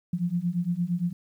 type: beating tone pair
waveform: sine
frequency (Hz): 170 / 178.7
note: F3 / F3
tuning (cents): -46 / +40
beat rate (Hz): 8.7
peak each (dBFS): -28 / -27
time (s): 0.13-1.13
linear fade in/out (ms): 5
effects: 10-bit